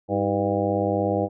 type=harmonic tone with a mistuned harmonic; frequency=100 Hz; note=G2; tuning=35 cents sharp; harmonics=1 / 2 / 3 / 4 / 5 / 6 / 7 / 8; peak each=-29 / -29 / -27 / -31 / -26 / -28 / -30 / -31 dBFS; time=0.08-1.29 s; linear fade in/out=50 ms; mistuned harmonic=3; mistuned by=+94 cents; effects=none